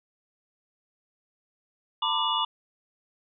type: tone cluster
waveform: sine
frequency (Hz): 905 / 1002 / 1184 / 2899 / 3468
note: A5 / B5 / D6 / F#7 / A7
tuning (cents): +48 / +25 / +14 / -36 / -26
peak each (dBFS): -30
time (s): 2.02-2.45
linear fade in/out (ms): 5
effects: none